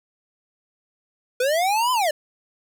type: linear two-way sweep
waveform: square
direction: up then down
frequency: 481.3 to 1031 to 570 Hz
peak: -19 dBFS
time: 1.4-2.11 s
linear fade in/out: 5 ms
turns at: 1.92 s
effects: none